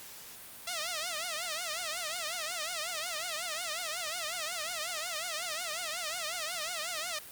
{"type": "tone with vibrato", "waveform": "5% pulse", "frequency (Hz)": 663, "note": "E5", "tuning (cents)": 10, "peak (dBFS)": -22, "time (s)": [0.67, 7.19], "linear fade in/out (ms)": 5, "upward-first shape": "triangle", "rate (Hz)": 5.5, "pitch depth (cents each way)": 190, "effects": ["white hiss -48 dBFS RMS until 7.31 s", "Opus 48 kbps"]}